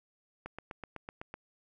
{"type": "click train", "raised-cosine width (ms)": 0.5, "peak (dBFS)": -26, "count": 8, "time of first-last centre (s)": [0.46, 1.341], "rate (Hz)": 7.95, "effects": []}